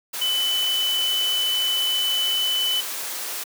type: tone in noise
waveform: sine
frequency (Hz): 3000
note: F#7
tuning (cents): +23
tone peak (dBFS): -20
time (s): 0.21-2.81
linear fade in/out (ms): 10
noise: white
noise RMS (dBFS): -30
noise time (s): 0.13-3.44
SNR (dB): +7
effects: high-pass 400 Hz 12 dB/octave